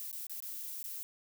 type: noise with dropouts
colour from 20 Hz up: violet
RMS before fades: -42 dBFS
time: 0-1.03 s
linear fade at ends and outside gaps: 0 ms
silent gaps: 0.115-0.128 / 0.268-0.296 / 0.403-0.424 / 0.828-0.841 s
effects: none